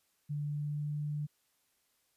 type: tone with pitch glide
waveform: sine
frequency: 146.83 to 148.36 Hz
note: D3 to D3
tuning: 0 to +18 cents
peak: -33 dBFS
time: 0.29-1.27 s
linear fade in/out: 20 ms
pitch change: +18 cents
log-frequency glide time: 0.44-0.98 s
effects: white hiss -75 dBFS RMS until 2.16 s + resampled to 32000 Hz